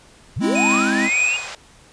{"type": "linear sweep", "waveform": "sine", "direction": "up", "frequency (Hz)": [68.1, 2865], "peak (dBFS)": -21, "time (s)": [0.36, 1.37], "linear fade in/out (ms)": 10}
{"type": "chord", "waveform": "square", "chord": "Ab augmented", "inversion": "none", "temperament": "equal", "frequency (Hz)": [207.7, 261.6, 329.6], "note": ["Ab3", "C4", "E4"], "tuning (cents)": [0, 0, 0], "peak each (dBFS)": [-23, -23, -24], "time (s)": [0.4, 1.1], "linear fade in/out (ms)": 50}
{"type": "tone with tremolo", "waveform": "square", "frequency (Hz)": 2489, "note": "D#7", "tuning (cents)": 0, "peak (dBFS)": -17, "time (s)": [0.55, 1.48], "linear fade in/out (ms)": 5, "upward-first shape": "sine", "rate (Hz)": 1.9, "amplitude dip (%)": 85}
{"type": "band-pass noise", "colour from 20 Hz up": "pink", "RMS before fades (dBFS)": -34, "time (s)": [0.69, 1.55], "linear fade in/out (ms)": 2, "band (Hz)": [620, 7000], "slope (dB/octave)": 24}
{"effects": ["pink hiss -49 dBFS RMS until 1.92 s", "resampled to 22050 Hz"]}